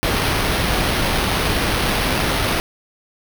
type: noise with sample-and-hold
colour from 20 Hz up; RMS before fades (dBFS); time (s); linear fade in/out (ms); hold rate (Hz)
pink; -19; 0.03-2.6; 0; 7350
effects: none